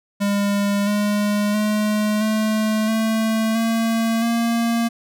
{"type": "tone with pitch steps", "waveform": "square", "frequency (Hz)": [202, 206.7, 211.6, 216.5, 221.6, 226.7, 232], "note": ["G#3", "G#3", "G#3", "A3", "A3", "A#3", "A#3"], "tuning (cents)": [-48, -8, 33, -28, 13, -48, -8], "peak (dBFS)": -18, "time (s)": [0.2, 4.89], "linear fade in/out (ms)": 20, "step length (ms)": 670, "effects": []}